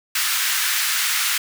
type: high-pass noise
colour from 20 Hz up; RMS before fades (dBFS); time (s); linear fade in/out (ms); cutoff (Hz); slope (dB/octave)
pink; -21; 0.15-1.38; 5; 1400; 24
effects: none